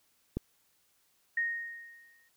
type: click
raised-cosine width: 3 ms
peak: -19 dBFS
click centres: 0.37 s
type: tone with exponential decay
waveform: sine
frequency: 1860 Hz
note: A#6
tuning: 4 cents flat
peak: -26 dBFS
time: 1.37-2.29 s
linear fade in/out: 5 ms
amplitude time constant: 200 ms
effects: white hiss -71 dBFS RMS until 2.36 s